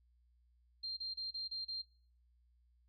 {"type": "tone bursts", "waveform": "sine", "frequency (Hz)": 4181, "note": "C8", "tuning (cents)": -2, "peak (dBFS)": -39, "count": 6, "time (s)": [0.83, 1.82], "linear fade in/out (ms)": 10, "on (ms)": 140, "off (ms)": 30, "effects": ["noise-tail reverb RT60 0.5 s tail -21 dB re dry", "added 60 Hz sine -68 dBFS peak until 2.88 s"]}